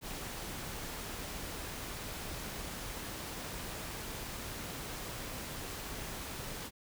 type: noise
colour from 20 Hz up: pink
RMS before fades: -42 dBFS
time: 0.01-6.71 s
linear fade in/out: 50 ms
effects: none